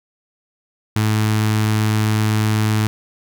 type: tone with notch filter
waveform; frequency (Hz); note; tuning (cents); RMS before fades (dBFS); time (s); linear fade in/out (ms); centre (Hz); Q
sawtooth; 107.8; A2; -35; -17; 0.96-2.87; 0; 560; 1.3
effects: none